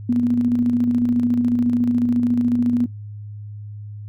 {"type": "tone with tremolo", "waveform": "sine", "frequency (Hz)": 241.8, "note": "B3", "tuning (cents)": -36, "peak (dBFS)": -14, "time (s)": [0.09, 2.86], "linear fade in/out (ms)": 5, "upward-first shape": "square", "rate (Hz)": 14, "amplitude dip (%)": 35, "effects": ["noise-tail reverb RT60 0.2 s tail -22 dB re dry", "added 104 Hz sine -31 dBFS peak until 4.08 s"]}